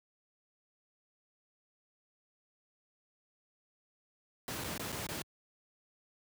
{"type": "noise with dropouts", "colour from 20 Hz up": "pink", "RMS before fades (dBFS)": -39, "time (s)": [4.48, 5.22], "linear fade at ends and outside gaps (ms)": 1, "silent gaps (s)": [[4.639, 4.643], [4.778, 4.795], [4.92, 4.925], [5.068, 5.088]], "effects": ["high-pass 80 Hz 12 dB/octave"]}